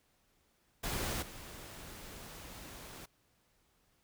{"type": "noise with level steps", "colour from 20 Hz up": "pink", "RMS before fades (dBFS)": [-37, -49], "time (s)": [0.83, 3.06], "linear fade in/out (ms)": 10, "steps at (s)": 1.22, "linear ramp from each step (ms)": 5, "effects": ["pink hiss -73 dBFS RMS until 4.03 s"]}